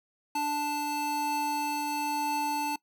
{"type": "tone pair together", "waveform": "square", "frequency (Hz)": [293.7, 880.1], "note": ["D4", "A5"], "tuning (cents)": [0, 0], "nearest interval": "octave + perfect fifth", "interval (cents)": 1900, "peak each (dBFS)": [-36, -30], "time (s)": [0.35, 2.76], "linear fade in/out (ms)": 5, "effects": ["noise-tail reverb RT60 0.1 s tail -21 dB re dry"]}